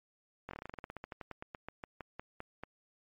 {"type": "slowing click train", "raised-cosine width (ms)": 0.5, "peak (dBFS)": -27, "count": 25, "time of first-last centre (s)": [0.49, 2.636], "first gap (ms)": 21, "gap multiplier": 1.11, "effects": ["MP3 48 kbps"]}